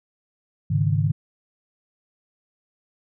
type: chord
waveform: sine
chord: Ab suspended fourth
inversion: none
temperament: equal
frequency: 103.83 / 138.59 / 155.56 Hz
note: Ab2 / Db3 / Eb3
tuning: 0 / 0 / 0 cents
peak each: -22 / -23 / -22 dBFS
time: 0.7-1.12 s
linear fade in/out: 10 ms
effects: none